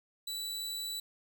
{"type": "tone", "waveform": "sawtooth", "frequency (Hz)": 3951, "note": "B7", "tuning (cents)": 0, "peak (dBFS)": -33, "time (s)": [0.27, 1], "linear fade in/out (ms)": 5, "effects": []}